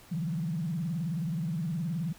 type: tone with vibrato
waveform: sine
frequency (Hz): 164.1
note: E3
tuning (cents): -8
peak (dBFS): -29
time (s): 0.11-2.13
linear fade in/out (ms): 10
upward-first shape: sine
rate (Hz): 19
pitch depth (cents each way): 210
effects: pink hiss -55 dBFS RMS until 2.18 s